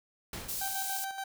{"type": "noise with exponential decay", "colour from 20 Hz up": "pink", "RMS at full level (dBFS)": -38, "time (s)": [0.33, 1.07], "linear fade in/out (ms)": 2, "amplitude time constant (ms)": 160}
{"type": "high-pass noise", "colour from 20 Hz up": "white", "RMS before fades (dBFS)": -36, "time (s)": [0.48, 1.05], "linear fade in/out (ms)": 10, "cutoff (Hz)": 4700, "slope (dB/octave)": 12}
{"type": "tone with tremolo", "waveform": "30% pulse", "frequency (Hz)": 778, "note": "G5", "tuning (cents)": -13, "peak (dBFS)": -32, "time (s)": [0.61, 1.24], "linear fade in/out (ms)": 5, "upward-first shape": "square", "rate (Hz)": 7, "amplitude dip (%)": 50}
{"effects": []}